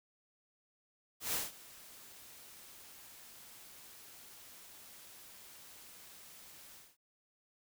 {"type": "noise with ADSR envelope", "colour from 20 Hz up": "white", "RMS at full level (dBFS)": -34, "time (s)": [1.2, 6.97], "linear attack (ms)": 130, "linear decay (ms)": 180, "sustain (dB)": -21, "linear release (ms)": 210, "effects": []}